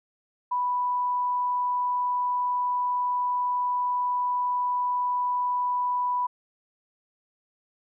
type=tone; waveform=sine; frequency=987.8 Hz; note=B5; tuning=in tune; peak=-23 dBFS; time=0.51-6.27 s; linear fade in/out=10 ms; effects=none